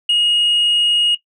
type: tone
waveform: sine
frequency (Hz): 2874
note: F7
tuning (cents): +49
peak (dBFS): -9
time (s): 0.09-1.15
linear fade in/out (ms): 5
effects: noise-tail reverb RT60 0.1 s tail -17 dB re dry + tanh soft clip ceiling -10 dBFS